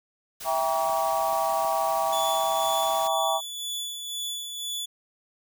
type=noise; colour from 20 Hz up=white; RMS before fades=-38 dBFS; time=0.4-3.08 s; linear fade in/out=10 ms
type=chord; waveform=sine; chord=E diminished seventh; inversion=none; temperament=just; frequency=659.3 / 791.1 / 949.3 / 1139.2 Hz; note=E5 / G5 / Bb5 / Db6; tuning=0 / +16 / +31 / +47 cents; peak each=-27 / -27 / -30 / -30 dBFS; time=0.44-3.41 s; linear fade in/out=50 ms
type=clicks; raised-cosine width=2 ms; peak=-36 dBFS; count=3; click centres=0.896 / 1.329 / 1.648 s
type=tone with tremolo; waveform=sawtooth; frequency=3449 Hz; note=A7; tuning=35 cents flat; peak=-26 dBFS; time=2.12-4.86 s; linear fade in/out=10 ms; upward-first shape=sine; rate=2 Hz; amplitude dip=45%
effects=none